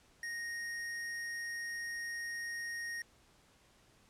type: tone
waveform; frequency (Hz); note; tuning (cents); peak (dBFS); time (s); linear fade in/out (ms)
square; 1864.7; A#6; 0; -39; 0.23-3.02; 2
effects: pink hiss -66 dBFS RMS until 4.09 s + low-pass 10000 Hz 12 dB/octave